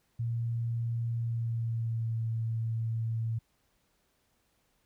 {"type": "tone with pitch glide", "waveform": "sine", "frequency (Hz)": [116.54, 113.35], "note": ["A#2", "A#2"], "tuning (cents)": [0, -48], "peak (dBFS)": -29, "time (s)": [0.19, 3.39], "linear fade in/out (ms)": 10, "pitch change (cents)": -48, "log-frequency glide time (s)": [1.14, 2.21], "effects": ["pink hiss -73 dBFS RMS until 4.85 s"]}